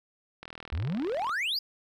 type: click train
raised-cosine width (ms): 0.3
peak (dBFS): -25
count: 36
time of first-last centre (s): 0.43-1.294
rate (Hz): 40.5
type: exponential sweep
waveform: triangle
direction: up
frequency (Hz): 65.41 to 5120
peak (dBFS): -26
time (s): 0.72-1.59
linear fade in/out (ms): 5
effects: none